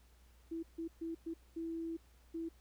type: tone bursts at uneven times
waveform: sine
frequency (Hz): 329.6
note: E4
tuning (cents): 0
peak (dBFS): -38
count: 6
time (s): 0.51-0.63 / 0.78-0.88 / 1.01-1.15 / 1.26-1.34 / 1.56-1.97 / 2.34-2.49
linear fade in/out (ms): 10
effects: added 60 Hz sine -62 dBFS peak until 2.6 s + pink hiss -70 dBFS RMS until 2.6 s